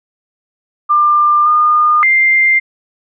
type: tone with pitch steps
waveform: sine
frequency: 1194 / 1217 / 2097 Hz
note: D6 / D#6 / C7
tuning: +28 / -39 / +3 cents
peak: -7 dBFS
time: 0.89-2.6 s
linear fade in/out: 20 ms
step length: 570 ms
effects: none